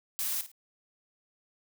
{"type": "noise with echo", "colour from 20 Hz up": "blue", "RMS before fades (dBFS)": -32, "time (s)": [0.19, 0.41], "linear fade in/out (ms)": 0, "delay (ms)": 53, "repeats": 2, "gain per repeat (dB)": -12, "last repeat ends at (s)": 0.516, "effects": []}